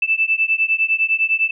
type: beating tone pair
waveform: sine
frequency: 2637 / 2646.9 Hz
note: E7 / E7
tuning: 0 / +6 cents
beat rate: 9.9 Hz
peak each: -18 / -18 dBFS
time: 0.02-1.51 s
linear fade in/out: 5 ms
effects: none